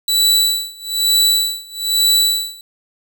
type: tone with tremolo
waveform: sawtooth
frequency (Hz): 3951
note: B7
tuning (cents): 0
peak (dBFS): -7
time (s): 0.08-2.61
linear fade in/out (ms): 2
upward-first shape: sine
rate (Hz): 1.1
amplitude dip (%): 95
effects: none